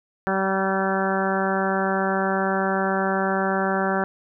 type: harmonic tone with a mistuned harmonic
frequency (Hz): 192.2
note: G3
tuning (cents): -34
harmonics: 1 / 2 / 3 / 4 / 5 / 6 / 7 / 8 / 9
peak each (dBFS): -26 / -27 / -28 / -27 / -32 / -33 / -30 / -30 / -33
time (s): 0.27-4.04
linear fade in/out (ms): 0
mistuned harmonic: 7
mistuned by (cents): +17
effects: none